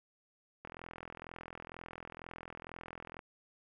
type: click train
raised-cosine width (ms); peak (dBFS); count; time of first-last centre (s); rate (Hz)
0.5; -30; 108; 0.65-3.192; 42.1
effects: none